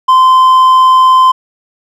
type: tone with hard clipping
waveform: sine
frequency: 1034 Hz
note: C6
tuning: 21 cents flat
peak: -4 dBFS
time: 0.08-1.32 s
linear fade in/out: 10 ms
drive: 3 dB
effects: none